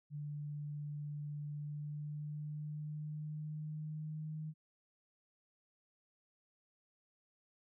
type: tone with pitch glide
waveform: sine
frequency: 147.3 to 155.25 Hz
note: D3 to D#3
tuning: +6 to -3 cents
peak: -40 dBFS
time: 0.1-4.54 s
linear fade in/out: 50 ms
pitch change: +91 cents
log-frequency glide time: 1.51-4.41 s
effects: none